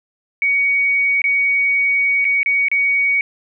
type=tone with dropouts; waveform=sine; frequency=2245 Hz; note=C#7; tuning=21 cents sharp; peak=-13 dBFS; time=0.42-3.21 s; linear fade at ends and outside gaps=1 ms; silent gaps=1.218-1.241 / 2.245-2.251 / 2.431-2.46 / 2.684-2.715 s; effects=none